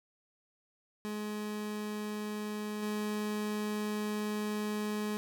30% pulse tone with level steps, 210.7 Hz, G#3, 25 cents sharp, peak -33 / -30 dBFS, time 1.05-5.17 s, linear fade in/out 0 ms, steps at 2.82 s, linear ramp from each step 10 ms, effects none

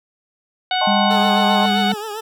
harmonic tone, 740 Hz, F#5, in tune, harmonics 1 / 2 / 3 / 4 / 5 / 6, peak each -19 / -26 / -28 / -25 / -25 / -33 dBFS, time 0.71-1.92 s, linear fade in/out 2 ms
sine chord, A half-diminished seventh, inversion second, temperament equal with one note detuned, 622.3 / 784 / 880 / 1063 Hz, Eb5 / G5 / A5 / C6, 0 / 0 / 0 / +27 cents, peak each -23 dBFS, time 0.81-1.66 s, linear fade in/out 5 ms
sine tone, 202 Hz, G#3, 48 cents flat, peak -18 dBFS, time 0.87-1.94 s, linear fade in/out 5 ms
20% pulse tone with vibrato, 427.5 Hz, A4, 50 cents flat, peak -21 dBFS, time 1.1-2.21 s, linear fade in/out 10 ms, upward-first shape triangle, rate 7.6 Hz, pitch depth 94 cents each way
effects none

